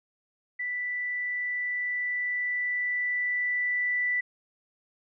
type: tone with level ramp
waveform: sine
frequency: 1975.5 Hz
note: B6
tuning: in tune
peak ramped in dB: -29 to -24 dBFS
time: 0.59-4.21 s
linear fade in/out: 10 ms
effects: none